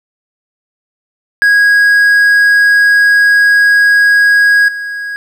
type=tone with level steps; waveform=triangle; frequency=1650 Hz; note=G#6; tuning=12 cents flat; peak=-3 / -16 dBFS; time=1.42-5.16 s; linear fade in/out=0 ms; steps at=4.68 s; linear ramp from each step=5 ms; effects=none